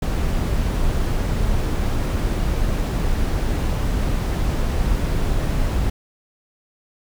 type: noise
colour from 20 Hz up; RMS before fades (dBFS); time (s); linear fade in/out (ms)
brown; -20; 0.02-5.9; 5
effects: none